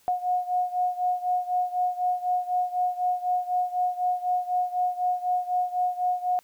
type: beating tone pair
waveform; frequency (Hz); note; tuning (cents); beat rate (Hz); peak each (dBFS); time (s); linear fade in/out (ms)
sine; 723 / 727; F#5 / F#5; -40 / -31; 4; -25 / -28; 0.08-6.39; 0
effects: white hiss -61 dBFS RMS until 6.43 s